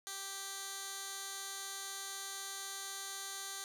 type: tone with band-pass filter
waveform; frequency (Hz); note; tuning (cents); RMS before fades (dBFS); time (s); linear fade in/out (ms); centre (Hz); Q
15% pulse; 392; G4; 0; -44; 0.07-3.64; 0; 7400; 0.91
effects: 11-bit